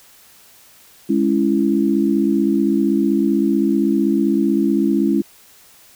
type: chord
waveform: sine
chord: C# minor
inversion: second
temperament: equal with one note detuned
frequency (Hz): 207.7 / 277.2 / 332.9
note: G#3 / C#4 / E4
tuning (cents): 0 / 0 / +17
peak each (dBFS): -18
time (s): 1.09-5.22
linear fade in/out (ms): 10
effects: white hiss -48 dBFS RMS until 5.95 s